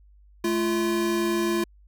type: tone pair together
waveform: square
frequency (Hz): 216.2 / 343.2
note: A3 / F4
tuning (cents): -30 / -30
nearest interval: minor sixth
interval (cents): 800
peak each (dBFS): -29 / -24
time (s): 0.44-1.64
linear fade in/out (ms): 5
effects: added 50 Hz sine -51 dBFS peak until 1.87 s